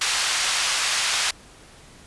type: band-pass noise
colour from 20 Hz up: white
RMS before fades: -23 dBFS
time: 0.01-1.31 s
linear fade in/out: 5 ms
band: 980 to 5900 Hz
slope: 12 dB/octave
effects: pink hiss -48 dBFS RMS until 2.06 s + resampled to 24000 Hz